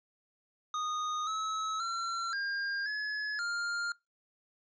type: tone with pitch steps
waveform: square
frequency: 1237 / 1292 / 1361 / 1608 / 1701 / 1402 Hz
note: D#6 / E6 / F6 / G6 / G#6 / F6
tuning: -10 / -35 / -45 / +44 / +41 / +6 cents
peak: -33 dBFS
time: 0.74-3.92 s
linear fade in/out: 2 ms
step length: 530 ms
effects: noise-tail reverb RT60 0.2 s tail -22 dB re dry + resampled to 16000 Hz